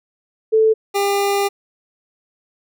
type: tone pair in turn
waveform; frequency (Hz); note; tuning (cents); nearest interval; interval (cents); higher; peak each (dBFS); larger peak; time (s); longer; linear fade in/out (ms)
sine / 25% pulse; 440 / 400.8; A4 / G4; 0 / +38; major second; 162; first; -10 / -12; first; 0.52-0.74 / 0.94-1.49; second; 20
effects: none